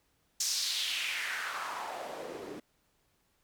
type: noise with band-pass filter sweep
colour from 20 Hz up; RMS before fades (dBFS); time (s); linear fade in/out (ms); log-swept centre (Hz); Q
white; -36; 0.4-2.6; 5; 6200 to 300; 2.8
effects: pink hiss -73 dBFS RMS until 3.43 s